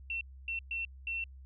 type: tone bursts at uneven times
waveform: sine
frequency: 2704 Hz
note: E7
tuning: 43 cents sharp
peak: -33 dBFS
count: 4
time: 0.1-0.21 / 0.48-0.59 / 0.71-0.85 / 1.07-1.24 s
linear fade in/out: 2 ms
effects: added 66 Hz sine -48 dBFS peak until 1.45 s